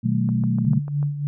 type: chord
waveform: sine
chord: B dominant seventh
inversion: none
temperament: equal with one note detuned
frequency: 123.47 / 155.56 / 189.21 / 220 Hz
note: B2 / D#3 / F#3 / A3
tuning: 0 / 0 / +39 / 0 cents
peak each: -22 / -28 / -24 / -23 dBFS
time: 0.03-0.8 s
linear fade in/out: 20 ms
type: click train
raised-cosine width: 1 ms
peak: -26 dBFS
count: 6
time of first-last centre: 0.29-1.029 s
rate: 6.77 Hz
type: tone with tremolo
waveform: sine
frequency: 144.8 Hz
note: D3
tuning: 24 cents flat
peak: -18 dBFS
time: 0.65-1.27 s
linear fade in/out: 0 ms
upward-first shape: sine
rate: 3.4 Hz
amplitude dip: 65%
effects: none